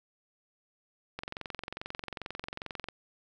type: click train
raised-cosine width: 0.3 ms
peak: -21 dBFS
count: 39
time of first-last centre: 1.19-2.886 s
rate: 22.4 Hz
effects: none